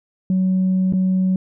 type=tone with dropouts; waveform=sine; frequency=186.7 Hz; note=F#3; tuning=16 cents sharp; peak=-13 dBFS; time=0.3-1.36 s; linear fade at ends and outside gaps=2 ms; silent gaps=0.925-0.935 s; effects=tanh soft clip ceiling -12 dBFS